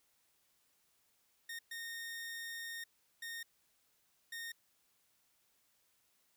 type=tone bursts at uneven times; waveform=sawtooth; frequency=1843 Hz; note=A#6; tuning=20 cents flat; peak=-39 dBFS; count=4; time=1.49-1.59 / 1.71-2.84 / 3.22-3.43 / 4.32-4.52 s; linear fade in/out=5 ms; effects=white hiss -75 dBFS RMS until 6.36 s